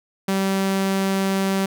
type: tone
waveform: sawtooth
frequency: 193.5 Hz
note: G3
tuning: 22 cents flat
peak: -15 dBFS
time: 0.28-1.66 s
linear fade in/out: 5 ms
effects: none